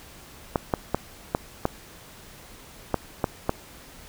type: clicks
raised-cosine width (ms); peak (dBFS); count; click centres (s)
1; -7; 8; 0.558 / 0.738 / 0.946 / 1.349 / 1.654 / 2.943 / 3.242 / 3.494
effects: pink hiss -47 dBFS RMS until 4.08 s